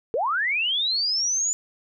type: linear sweep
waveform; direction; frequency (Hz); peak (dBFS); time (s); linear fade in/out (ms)
sine; up; 415.3 to 7040; -21; 0.14-1.53; 0
effects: none